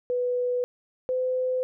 sine tone pair in turn, 493.9 / 509.8 Hz, B4 / C5, 0 / -45 cents, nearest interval minor second, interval 55 cents, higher second, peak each -23 dBFS, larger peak neither, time 0.1-0.64 / 1.09-1.63 s, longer neither, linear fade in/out 0 ms, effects none

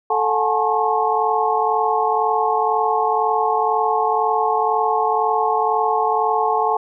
sine tone cluster, 439.1 / 725 / 835 / 877 / 1082 Hz, A4 / F#5 / G#5 / A5 / C#6, -4 / -35 / +9 / -6 / -42 cents, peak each -22 dBFS, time 0.1-6.77 s, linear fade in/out 5 ms, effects none

